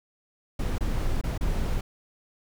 brown noise with dropouts, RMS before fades -26 dBFS, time 0.59-1.81 s, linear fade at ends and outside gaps 5 ms, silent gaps 0.783-0.807 / 1.213-1.237 / 1.378-1.409 s, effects none

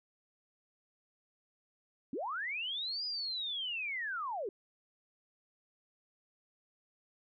sine linear two-way sweep, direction up then down, 220 to 4978 to 356.4 Hz, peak -35 dBFS, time 2.13-4.49 s, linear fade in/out 2 ms, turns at 3.05 s, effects none

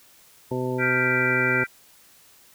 harmonic tone, 126.9 Hz, B2, 47 cents sharp, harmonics 1 / 2 / 3 / 4 / 5 / 7, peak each -30 / -30 / -28 / -32 / -39 / -35 dBFS, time 0.51-1.64 s, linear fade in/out 5 ms
sine chord, G dominant seventh, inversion third, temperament equal, 1396.9 / 1568 / 1975.5 / 2349 Hz, F6 / G6 / B6 / D7, 0 / 0 / 0 / 0 cents, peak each -26 dBFS, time 0.78-1.67 s, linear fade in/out 50 ms
effects white hiss -54 dBFS RMS until 2.54 s

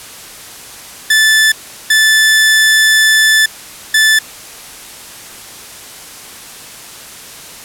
sawtooth tone bursts at uneven times, 1751 Hz, A6, 9 cents flat, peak -3 dBFS, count 3, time 1.1-1.52 / 1.9-3.46 / 3.94-4.19 s, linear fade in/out 5 ms, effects white hiss -32 dBFS RMS until 7.64 s + low-pass 12000 Hz 12 dB/octave

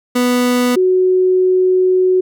30% pulse / sine tone pair in turn, 246.9 / 369.9 Hz, B3 / F#4, 0 / 0 cents, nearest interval perfect fifth, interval 700 cents, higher second, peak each -9 dBFS, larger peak neither, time 0.15-0.76 / 0.76-2.21 s, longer second, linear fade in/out 10 ms, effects none

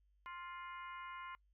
harmonic tone with a mistuned harmonic, 350 Hz, F4, 4 cents sharp, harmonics 3 / 4 / 5 / 6 / 7 / 8, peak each -48 / -54 / -60 / -55 / -63 / -63 dBFS, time 0.26-1.35 s, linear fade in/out 0 ms, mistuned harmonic 8, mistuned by +62 cents, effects noise-tail reverb RT60 0.1 s tail -25 dB re dry + added 50 Hz sine -70 dBFS peak until 1.53 s

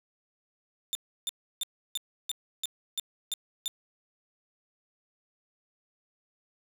sawtooth tone bursts, 3595 Hz, A7, 36 cents sharp, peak -26 dBFS, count 9, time 0.93-3.679 s, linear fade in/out 0 ms, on 21 ms, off 320 ms, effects none

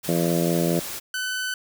white noise, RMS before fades -33 dBFS, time 0.03-1 s, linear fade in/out 20 ms
harmonic tone, 84.6 Hz, E2, 45 cents sharp, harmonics 2 / 3 / 4 / 5 / 6 / 7 / 8, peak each -23 / -29 / -26 / -30 / -30 / -29 / -33 dBFS, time 0.08-0.8 s, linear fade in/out 10 ms
sawtooth tone, 1508 Hz, F#6, 32 cents sharp, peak -22 dBFS, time 1.14-1.54 s, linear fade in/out 2 ms
effects none

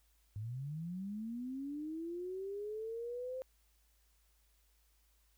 sine linear sweep, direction up, 100.4 to 523.3 Hz, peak -39 dBFS, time 0.36-3.42 s, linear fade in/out 0 ms, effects added 53 Hz sine -70 dBFS peak until 5.37 s + white hiss -75 dBFS RMS until 5.37 s

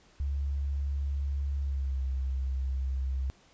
sine tone with pitch glide, 69.9 to 65.98 Hz, C#2 to C2, +15 to +15 cents, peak -28 dBFS, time 0.2-3.3 s, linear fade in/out 0 ms, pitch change -100 cents, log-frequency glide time 1.6-2.01 s, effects pink hiss -61 dBFS RMS until 3.53 s + resampled to 16000 Hz

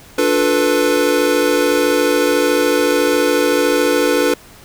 square chord, B half-diminished seventh, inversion first, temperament equal with one note detuned, 293.7 / 355.3 / 440 / 493.9 Hz, D4 / F4 / A4 / B4, 0 / +30 / 0 / 0 cents, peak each -19 / -21 / -19 / -17 dBFS, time 0.18-4.34 s, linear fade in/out 5 ms, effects pink hiss -42 dBFS RMS until 4.64 s

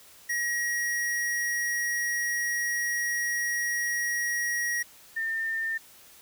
square / sine tone pair in turn, 1900 / 1805.7 Hz, A#6 / A6, +33 / +44 cents, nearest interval minor second, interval 89 cents, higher first, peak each -27 dBFS, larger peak neither, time 0.29-4.83 / 5.16-5.78 s, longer first, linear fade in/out 10 ms, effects white hiss -53 dBFS RMS until 6.21 s

